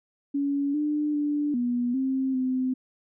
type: tone with pitch steps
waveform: sine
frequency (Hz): 282 / 298.4 / 293.5 / 243 / 264.7 / 257.5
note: C#4 / D4 / D4 / B3 / C4 / C4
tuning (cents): +30 / +28 / -1 / -28 / +20 / -28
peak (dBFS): -23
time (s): 0.34-2.74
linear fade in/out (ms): 10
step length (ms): 400
effects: none